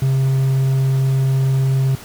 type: tone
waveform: triangle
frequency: 133.7 Hz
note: C3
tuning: 38 cents sharp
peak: -11 dBFS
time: 0.02-1.95 s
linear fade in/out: 0 ms
effects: pink hiss -37 dBFS RMS until 2.04 s + high-pass 60 Hz 12 dB/octave